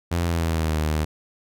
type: tone with pitch glide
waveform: sawtooth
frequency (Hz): 85.6 to 77.15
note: F2 to D#2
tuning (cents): -34 to -14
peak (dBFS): -17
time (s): 0.11-1.05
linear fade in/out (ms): 10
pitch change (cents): -180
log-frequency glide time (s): 0.24-0.81
effects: none